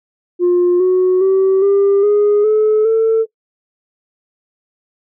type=tone with pitch steps; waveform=sine; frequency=354.5 / 368.5 / 383 / 398.1 / 413.9 / 430.2 / 447.2 Hz; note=F4 / F#4 / G4 / G4 / G#4 / A4 / A4; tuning=+26 / -7 / -40 / +27 / -6 / -39 / +28 cents; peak=-7 dBFS; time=0.39-3.26 s; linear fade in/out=50 ms; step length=410 ms; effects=noise-tail reverb RT60 0.1 s tail -19 dB re dry + tanh soft clip ceiling -7 dBFS